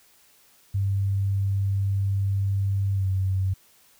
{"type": "tone with pitch glide", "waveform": "sine", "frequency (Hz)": [98.4, 95.05], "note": ["G2", "F#2"], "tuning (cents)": [7, 47], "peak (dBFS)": -21, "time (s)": [0.74, 3.54], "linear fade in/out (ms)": 10, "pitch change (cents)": -60, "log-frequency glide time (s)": [2.94, 3.07], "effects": ["white hiss -58 dBFS RMS until 3.99 s"]}